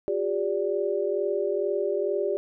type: tone cluster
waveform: sine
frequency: 361.2 / 403.4 / 582 Hz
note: F#4 / G4 / D5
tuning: -42 / +50 / -16 cents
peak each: -30 / -26 / -29 dBFS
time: 0.08-2.37 s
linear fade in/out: 0 ms
effects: none